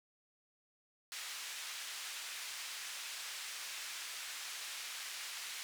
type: band-pass noise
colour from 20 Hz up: pink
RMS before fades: -45 dBFS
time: 1.12-5.63 s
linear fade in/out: 0 ms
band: 1900 to 9400 Hz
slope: 12 dB/octave
effects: none